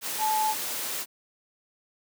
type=tone in noise; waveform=sine; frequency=865 Hz; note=A5; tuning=30 cents flat; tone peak=-23 dBFS; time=0.18-0.55 s; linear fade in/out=50 ms; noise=white; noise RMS=-32 dBFS; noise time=0.01-1.06 s; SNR=+6 dB; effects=high-pass 200 Hz 12 dB/octave